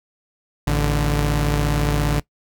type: tone pair together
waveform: sawtooth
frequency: 54.58 / 146.5 Hz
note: A1 / D3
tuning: -13 / -4 cents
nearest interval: octave + perfect fourth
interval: 1709 cents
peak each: -16 dBFS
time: 0.67-2.2 s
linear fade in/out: 5 ms
effects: noise-tail reverb RT60 0.1 s tail -20 dB re dry